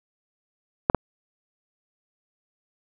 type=clicks; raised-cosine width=1 ms; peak=-3 dBFS; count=2; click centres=0.899 / 0.947 s; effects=none